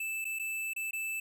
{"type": "tone with dropouts", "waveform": "square", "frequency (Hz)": 2637, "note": "E7", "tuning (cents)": 0, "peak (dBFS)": -34, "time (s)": [0, 1.2], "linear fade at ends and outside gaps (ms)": 5, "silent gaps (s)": [[0.245, 0.251], [0.389, 0.395], [0.735, 0.762], [0.91, 0.931]], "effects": []}